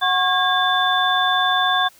sine tone cluster, 738 / 1091 / 1626 / 3525 Hz, F#5 / C#6 / G#6 / A7, -5 / -28 / -37 / +2 cents, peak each -21 dBFS, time 0.01-1.89 s, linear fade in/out 20 ms, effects white hiss -51 dBFS RMS until 1.99 s

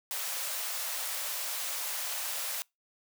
white high-pass noise, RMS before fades -35 dBFS, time 0.11-2.62 s, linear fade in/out 0 ms, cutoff 510 Hz, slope 48 dB/octave, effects noise-tail reverb RT60 0.2 s tail -25 dB re dry

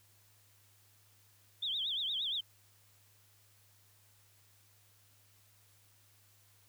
sine tone with vibrato, 3425 Hz, A7, 47 cents flat, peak -33 dBFS, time 1.62-2.41 s, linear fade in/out 10 ms, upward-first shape triangle, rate 8.6 Hz, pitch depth 210 cents each way, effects added 101 Hz sine -68 dBFS peak until 6.68 s + white hiss -67 dBFS RMS until 6.68 s

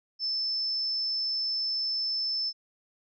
sine tone, 5274 Hz, E8, in tune, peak -27 dBFS, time 0.19-2.53 s, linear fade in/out 50 ms, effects none

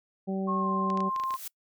harmonic tone, 192 Hz, G3, 36 cents flat, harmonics 1 / 2 / 3 / 4, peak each -29 / -35 / -39 / -41 dBFS, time 0.27-1.1 s, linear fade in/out 20 ms
sine tone with pitch glide, 1081 to 1054.5 Hz, C#6 to C6, -44 to +13 cents, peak -28 dBFS, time 0.47-1.37 s, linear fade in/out 20 ms, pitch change -43 cents, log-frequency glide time 0.59-0.68 s
clicks, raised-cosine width 0.2 ms, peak -24 dBFS, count 8, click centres 0.902 / 0.974 / 1.005 / 1.162 / 1.199 / 1.237 / 1.307 / 1.34 s
blue noise with exponential growth, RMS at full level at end -36 dBFS, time 1.06-1.48 s, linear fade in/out 5 ms, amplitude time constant 91 ms
effects noise-tail reverb RT60 0.1 s tail -25 dB re dry

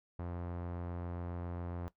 sawtooth tone with low-pass filter, 87.31 Hz, F2, in tune, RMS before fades -41 dBFS, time 0.19-1.88 s, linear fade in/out 0 ms, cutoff 1100 Hz, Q 0.95, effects noise-tail reverb RT60 0.1 s tail -17 dB re dry

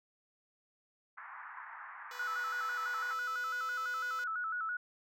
pink band-pass noise, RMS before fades -48 dBFS, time 1.17-3.14 s, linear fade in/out 10 ms, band 900 to 1900 Hz, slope 48 dB/octave
5% pulse tone with pitch glide, 493.3 to 502.8 Hz, B4 to B4, -2 to +31 cents, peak -37 dBFS, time 2.11-4.24 s, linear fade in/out 2 ms, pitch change +33 cents, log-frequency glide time 2.91-3.66 s
sine tone with vibrato, 1383 Hz, F6, 17 cents flat, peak -34 dBFS, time 2.19-4.77 s, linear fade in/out 5 ms, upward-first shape square, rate 6 Hz, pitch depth 92 cents each way
effects none

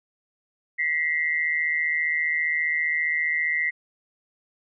sine tone pair together, 1933 / 2088 Hz, B6 / C7, -38 / -4 cents, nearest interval minor second, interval 134 cents, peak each -24 / -25 dBFS, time 0.78-3.71 s, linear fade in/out 20 ms, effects none

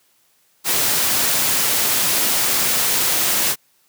white noise, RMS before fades -18 dBFS, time 0.64-3.56 s, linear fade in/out 50 ms, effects white hiss -60 dBFS RMS until 3.88 s + high-pass 100 Hz 12 dB/octave

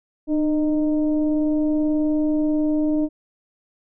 sine tone with frequency modulation, 302.8 Hz, D#4, 47 cents flat, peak -17 dBFS, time 0.27-3.09 s, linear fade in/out 50 ms, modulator 313 Hz, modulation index 0.57, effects none

